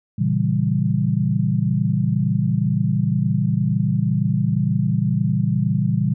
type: chord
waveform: sine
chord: A# diminished seventh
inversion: none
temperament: equal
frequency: 116.54 / 138.59 / 164.81 / 196 Hz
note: A#2 / C#3 / E3 / G3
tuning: 0 / 0 / 0 / 0 cents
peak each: -22 dBFS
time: 0.18-6.14 s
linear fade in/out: 10 ms
effects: none